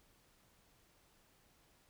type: silence
effects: pink hiss -70 dBFS RMS until 1.89 s